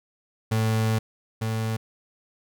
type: tone pair in turn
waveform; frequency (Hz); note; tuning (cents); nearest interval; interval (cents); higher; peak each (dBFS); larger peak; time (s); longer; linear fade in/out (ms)
35% pulse; 110.7 / 111.19; A2 / A2; +11 / +19; unison; 8; second; -19 / -23; first; 0.51-0.99 / 1.41-1.77; first; 10
effects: none